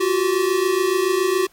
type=tone pair together; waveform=square; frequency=353.7 / 380.8 Hz; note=F4 / F#4; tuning=+22 / +50 cents; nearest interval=minor second; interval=128 cents; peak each=-22 / -19 dBFS; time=0-1.47 s; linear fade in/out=10 ms; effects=pink hiss -55 dBFS RMS until 1.52 s + MP3 64 kbps